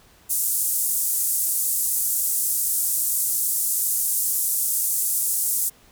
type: band-pass noise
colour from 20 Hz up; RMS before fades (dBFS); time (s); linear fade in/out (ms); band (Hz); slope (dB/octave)
pink; -23; 0.29-5.7; 20; 8300 to 16000; 24
effects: pink hiss -54 dBFS RMS until 5.91 s